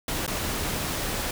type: noise with dropouts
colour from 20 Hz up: pink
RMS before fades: -29 dBFS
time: 0.08-1.31 s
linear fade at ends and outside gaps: 2 ms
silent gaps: 0.265-0.277 s
effects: none